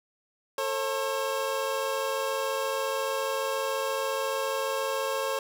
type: tone pair together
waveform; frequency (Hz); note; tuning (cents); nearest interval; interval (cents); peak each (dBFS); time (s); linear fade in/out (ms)
25% pulse; 445.6 / 540; A4 / C#5; +22 / -45; minor third; 333; -29 / -25; 0.58-5.39; 2
effects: none